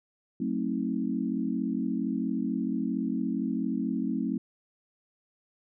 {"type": "chord", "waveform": "sine", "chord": "F# diminished seventh", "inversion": "none", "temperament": "just", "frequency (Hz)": [185, 222, 266.4, 319.7], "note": ["F#3", "A3", "C4", "Eb4"], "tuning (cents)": [0, 16, 31, 47], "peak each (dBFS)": [-34, -31, -31, -35], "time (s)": [0.4, 4.38], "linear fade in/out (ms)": 5, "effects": []}